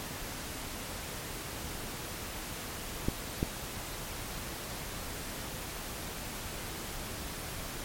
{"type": "clicks", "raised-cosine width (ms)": 3, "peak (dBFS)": -15, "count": 2, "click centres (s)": [3.085, 3.429], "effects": ["pink hiss -40 dBFS RMS until 7.84 s", "MP3 64 kbps"]}